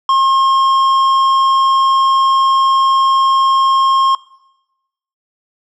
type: tone with tanh clipping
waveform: sine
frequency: 1072 Hz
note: C6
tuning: 42 cents sharp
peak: -10 dBFS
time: 0.09-4.15 s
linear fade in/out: 2 ms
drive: 9 dB
effects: noise-tail reverb RT60 1.0 s tail -22 dB re dry